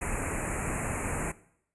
pink band-stop noise, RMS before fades -32 dBFS, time 0.01-1.32 s, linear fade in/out 10 ms, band 2600 to 6900 Hz, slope 96 dB/octave, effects noise-tail reverb RT60 0.7 s tail -19 dB re dry + resampled to 24000 Hz

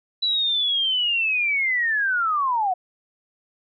sine linear sweep, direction down, 3969 to 706 Hz, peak -19 dBFS, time 0.22-2.74 s, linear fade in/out 10 ms, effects none

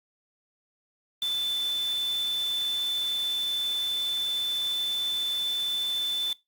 sine tone in noise, 3520 Hz, A7, in tune, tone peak -25 dBFS, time 1.22-6.33 s, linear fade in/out 2 ms, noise white, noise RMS -42 dBFS, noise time 1.22-6.33 s, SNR +14 dB, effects noise-tail reverb RT60 0.2 s tail -21 dB re dry + Opus 48 kbps

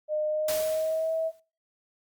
sine tone with pitch glide, 610 to 646.3 Hz, D#5 to E5, -34 to -34 cents, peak -25 dBFS, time 0.08-1.32 s, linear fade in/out 50 ms, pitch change +100 cents, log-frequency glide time 0.27-1.12 s
white noise with exponential decay, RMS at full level -31 dBFS, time 0.48-1.4 s, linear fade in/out 5 ms, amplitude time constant 200 ms
effects noise-tail reverb RT60 0.4 s tail -23 dB re dry + Opus 48 kbps

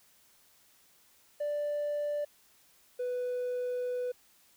triangle tone pair in turn, 587.3 / 495.6 Hz, D5 / B4, 0 / +6 cents, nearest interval minor third, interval 294 cents, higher first, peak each -27 / -28 dBFS, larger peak first, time 1.4-2.25 / 2.99-4.12 s, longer second, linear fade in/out 10 ms, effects tanh soft clip ceiling -26 dBFS + white hiss -64 dBFS RMS until 4.56 s

